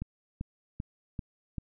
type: click train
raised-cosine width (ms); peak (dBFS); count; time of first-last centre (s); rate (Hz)
5; -22; 5; 0.02-1.583; 2.56
effects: none